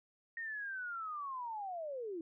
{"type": "linear sweep", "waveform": "sine", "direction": "down", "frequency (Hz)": [1864.7, 314.6], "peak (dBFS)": -39, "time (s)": [0.37, 2.21], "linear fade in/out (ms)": 2, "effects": []}